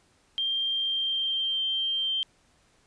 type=tone with pitch glide; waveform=sine; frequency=3180 to 3151 Hz; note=G7 to G7; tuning=+24 to +8 cents; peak=-25 dBFS; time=0.38-2.23 s; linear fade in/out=0 ms; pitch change=-16 cents; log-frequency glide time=0.72-1.55 s; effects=pink hiss -64 dBFS RMS until 2.86 s + resampled to 22050 Hz